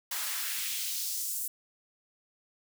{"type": "noise with high-pass filter sweep", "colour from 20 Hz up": "white", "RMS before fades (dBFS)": -34, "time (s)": [0.11, 1.48], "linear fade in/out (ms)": 5, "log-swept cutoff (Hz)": [910, 9400], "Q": 1.2, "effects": []}